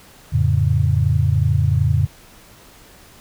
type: chord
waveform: sine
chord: F augmented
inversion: none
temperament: equal with one note detuned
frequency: 87.31 / 110 / 140.77 Hz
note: F2 / A2 / C#3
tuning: 0 / 0 / +27 cents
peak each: -18 dBFS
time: 0.32-2.07 s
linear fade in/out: 20 ms
effects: pink hiss -46 dBFS RMS until 3.2 s